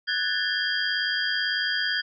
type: tone cluster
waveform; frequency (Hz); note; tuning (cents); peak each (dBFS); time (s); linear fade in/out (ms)
sine; 1488 / 1667 / 1765 / 3217 / 4820; F#6 / G#6 / A6 / G7 / D8; +9 / +6 / +5 / +44 / +44; -30; 0.07-2.02; 20
effects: none